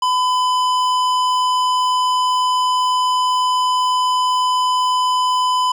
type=tone with hard clipping; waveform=sine; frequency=1006 Hz; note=B5; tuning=32 cents sharp; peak=-16 dBFS; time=0.02-5.72 s; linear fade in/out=5 ms; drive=13 dB; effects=none